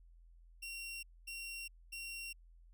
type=tone bursts; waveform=sawtooth; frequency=2743 Hz; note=F7; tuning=32 cents flat; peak=-40 dBFS; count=3; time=0.62-2.33 s; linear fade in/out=10 ms; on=410 ms; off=240 ms; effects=added 42 Hz sine -58 dBFS peak until 2.73 s